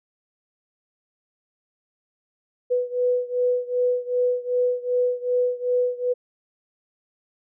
sine beating tone pair, 493.9 / 496.5 Hz, B4 / B4, 0 / +9 cents, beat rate 2.6 Hz, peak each -22 / -24 dBFS, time 2.7-6.14 s, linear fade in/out 20 ms, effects none

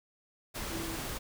sine tone in noise, 329.6 Hz, E4, in tune, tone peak -39 dBFS, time 0.71-0.97 s, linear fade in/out 20 ms, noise pink, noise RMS -38 dBFS, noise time 0.54-1.19 s, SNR -4 dB, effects none

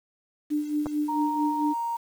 sine tone with tremolo, 298.1 Hz, D4, 26 cents sharp, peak -22 dBFS, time 0.5-1.74 s, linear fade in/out 20 ms, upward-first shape sine, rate 4.5 Hz, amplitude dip 65%
clicks, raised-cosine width 1 ms, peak -20 dBFS, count 2, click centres 0.859 / 0.867 s
sine tone, 932.3 Hz, A#5, in tune, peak -26 dBFS, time 1.08-1.97 s, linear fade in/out 10 ms
effects 8-bit

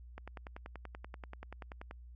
click train, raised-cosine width 0.5 ms, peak -30 dBFS, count 19, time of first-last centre 0.18-1.911 s, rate 10.4 Hz, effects added 60 Hz sine -49 dBFS peak until 2.15 s + MP3 48 kbps

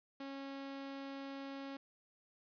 sawtooth tone, 274.3 Hz, C#4, 18 cents flat, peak -40 dBFS, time 0.2-1.77 s, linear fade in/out 5 ms, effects resampled to 11025 Hz + 11-bit

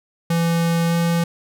square tone with pitch glide, 167.9 to 169.17 Hz, E3 to E3, +32 to +45 cents, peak -17 dBFS, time 0.3-1.24 s, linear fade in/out 5 ms, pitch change +13 cents, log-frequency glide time 0.88-0.94 s, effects none

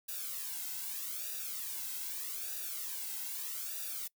blue noise with flanger, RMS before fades -40 dBFS, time 0.08-4.08 s, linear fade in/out 10 ms, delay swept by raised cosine 0.93 to 1.72 ms, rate 0.81 Hz, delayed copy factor -0.85, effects noise-tail reverb RT60 0.1 s tail -23 dB re dry

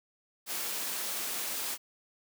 white high-pass noise, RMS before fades -35 dBFS, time 0.46-1.78 s, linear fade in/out 50 ms, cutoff 220 Hz, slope 12 dB/octave, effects none

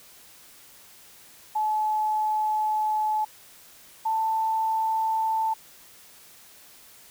sine tone pair in turn, 859 / 885.7 Hz, A5 / A5, -42 / +11 cents, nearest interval minor second, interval 53 cents, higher second, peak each -22 dBFS, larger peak neither, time 1.55-3.25 / 4.05-5.54 s, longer first, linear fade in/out 10 ms, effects white hiss -51 dBFS RMS until 7.1 s

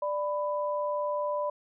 sine tone pair together, 590.4 / 995 Hz, D5 / B5, +9 / +13 cents, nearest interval major sixth, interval 904 cents, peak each -29 / -32 dBFS, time 0.02-1.5 s, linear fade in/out 5 ms, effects none

